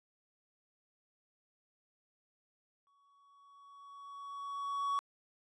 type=tone with exponential growth; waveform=triangle; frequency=1123 Hz; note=C#6; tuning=22 cents sharp; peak=-28 dBFS; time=2.87-4.99 s; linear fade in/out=0 ms; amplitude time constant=460 ms; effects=resampled to 24000 Hz